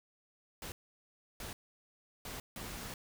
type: noise bursts at uneven times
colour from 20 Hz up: pink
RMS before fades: -44 dBFS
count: 4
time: 0.62-0.72 / 1.4-1.53 / 2.25-2.4 / 2.56-2.94 s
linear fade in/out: 2 ms
effects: none